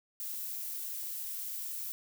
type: noise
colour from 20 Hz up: violet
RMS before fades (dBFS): -39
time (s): 0.2-1.92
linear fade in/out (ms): 0
effects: none